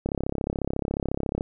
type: click train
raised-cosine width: 2 ms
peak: -13 dBFS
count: 47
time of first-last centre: 0.06-1.409 s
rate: 34.1 Hz
effects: none

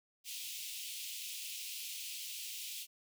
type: high-pass noise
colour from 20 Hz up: pink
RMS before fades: -44 dBFS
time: 0.24-2.87 s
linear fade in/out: 50 ms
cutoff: 2500 Hz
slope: 48 dB/octave
effects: none

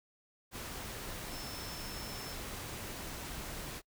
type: tone in noise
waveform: sine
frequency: 5300 Hz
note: E8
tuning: 9 cents sharp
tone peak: -48 dBFS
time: 1.29-2.37 s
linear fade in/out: 50 ms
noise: pink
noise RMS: -43 dBFS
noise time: 0.51-3.82 s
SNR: -8 dB
effects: noise-tail reverb RT60 0.1 s tail -24 dB re dry

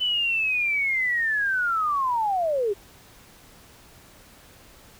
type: linear sweep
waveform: sine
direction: down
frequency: 3017 to 382 Hz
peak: -21 dBFS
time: 0-2.74 s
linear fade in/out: 20 ms
effects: pink hiss -51 dBFS RMS until 4.99 s

